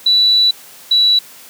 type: tone pair in turn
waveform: sine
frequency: 3951 / 3932 Hz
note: B7 / B7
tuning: 0 / -8 cents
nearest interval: unison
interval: 8 cents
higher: first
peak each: -8 dBFS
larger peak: neither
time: 0.06-0.51 / 0.91-1.19 s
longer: first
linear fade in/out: 5 ms
effects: white hiss -39 dBFS RMS until 1.49 s + high-pass 150 Hz 12 dB/octave